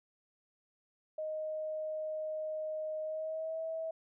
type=tone with pitch glide; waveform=sine; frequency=622.3 to 646.9 Hz; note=D#5 to E5; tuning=0 to -33 cents; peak=-35 dBFS; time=1.18-3.91 s; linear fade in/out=5 ms; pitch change=+67 cents; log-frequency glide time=3.02-3.61 s; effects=none